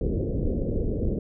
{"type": "low-pass noise", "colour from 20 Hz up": "pink", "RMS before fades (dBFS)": -26, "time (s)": [0.01, 1.19], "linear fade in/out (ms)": 2, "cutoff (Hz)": 520, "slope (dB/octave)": 48, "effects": []}